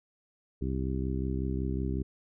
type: harmonic tone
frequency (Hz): 65.41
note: C2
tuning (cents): 0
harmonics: 1 / 2 / 3 / 4 / 5 / 6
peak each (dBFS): -32 / -35 / -37 / -38 / -39 / -40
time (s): 0.61-2.03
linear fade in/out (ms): 10
effects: none